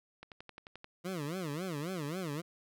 click train, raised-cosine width 0.3 ms, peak -31 dBFS, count 8, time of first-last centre 0.23-0.844 s, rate 11.4 Hz
20% pulse tone with vibrato, 164.81 Hz, E3, in tune, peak -31 dBFS, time 1.04-2.42 s, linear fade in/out 20 ms, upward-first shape sine, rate 3.7 Hz, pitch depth 260 cents each way
effects none

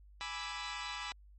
15% pulse chord, E dominant seventh, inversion first, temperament equal, 830.6 / 987.8 / 1174.7 / 1318.5 Hz, G#5 / B5 / D6 / E6, 0 / 0 / 0 / 0 cents, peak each -40 / -36 / -39 / -40 dBFS, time 0.21-1.12 s, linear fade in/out 0 ms, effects added 50 Hz sine -55 dBFS peak until 1.38 s + MP3 32 kbps

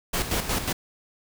pink noise with tremolo, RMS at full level -25 dBFS, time 0.13-0.73 s, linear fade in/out 10 ms, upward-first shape square, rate 5.5 Hz, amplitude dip 60%, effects none

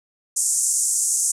pink band-pass noise, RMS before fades -21 dBFS, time 0.36-1.32 s, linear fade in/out 10 ms, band 6500 to 9900 Hz, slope 48 dB/octave, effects none

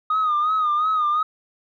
sine tone with vibrato, 1237 Hz, D#6, 10 cents flat, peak -16 dBFS, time 0.1-1.23 s, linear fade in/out 5 ms, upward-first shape sine, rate 2.8 Hz, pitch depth 68 cents each way, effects tanh soft clip ceiling -15 dBFS

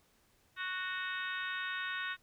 harmonic tone with a mistuned harmonic, 370 Hz, F#4, in tune, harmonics 3 / 4 / 5 / 6 / 7 / 8 / 9 / 10, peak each -44 / -39 / -41 / -51 / -46 / -51 / -55 / -46 dBFS, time 0.56-2.17 s, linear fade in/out 50 ms, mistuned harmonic 9, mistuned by -41 cents, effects pink hiss -70 dBFS RMS until 2.22 s

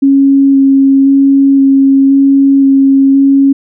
sine tone with vibrato, 273.4 Hz, C#4, 24 cents flat, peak -3 dBFS, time 0.02-3.53 s, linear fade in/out 10 ms, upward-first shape square, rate 0.96 Hz, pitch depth 9 cents each way, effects none

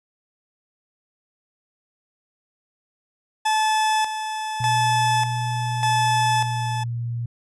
40% pulse tone with tremolo, 867 Hz, A5, 26 cents flat, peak -17 dBFS, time 3.45-6.84 s, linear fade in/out 10 ms, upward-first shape square, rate 0.84 Hz, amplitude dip 60%
sine tone with pitch glide, 120.5 to 118.16 Hz, B2 to A#2, -42 to +24 cents, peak -24 dBFS, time 4.6-7.26 s, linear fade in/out 5 ms, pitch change -34 cents, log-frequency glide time 6.33-6.65 s
effects resampled to 24000 Hz

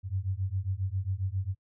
sine beating tone pair, 91.9 / 99.3 Hz, F#2 / G2, -11 / +23 cents, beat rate 7.4 Hz, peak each -32 / -32 dBFS, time 0.03-1.55 s, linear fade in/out 50 ms, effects noise-tail reverb RT60 0.1 s tail -22 dB re dry

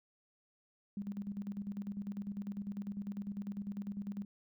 sine tone with tremolo, 201.5 Hz, G3, 48 cents sharp, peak -36 dBFS, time 0.97-4.25 s, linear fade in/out 2 ms, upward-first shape square, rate 10 Hz, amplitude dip 65%, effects none

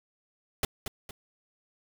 pink noise with echo, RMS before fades -27 dBFS, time 0.63-0.65 s, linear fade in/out 2 ms, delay 230 ms, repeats 2, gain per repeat -8 dB, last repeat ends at 1.11 s, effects none

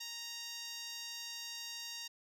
10% pulse tone with band-pass filter, 932.3 Hz, A#5, in tune, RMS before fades -45 dBFS, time 0-2.08 s, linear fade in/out 10 ms, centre 6200 Hz, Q 0.85, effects none

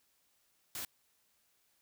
white noise, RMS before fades -41 dBFS, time 0.75-0.85 s, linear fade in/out 2 ms, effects white hiss -74 dBFS RMS until 1.81 s

